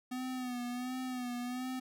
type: tone with vibrato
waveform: square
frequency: 250 Hz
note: B3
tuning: 21 cents sharp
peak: -37 dBFS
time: 0.11-1.8 s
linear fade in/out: 10 ms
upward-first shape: sine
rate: 1.4 Hz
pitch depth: 50 cents each way
effects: none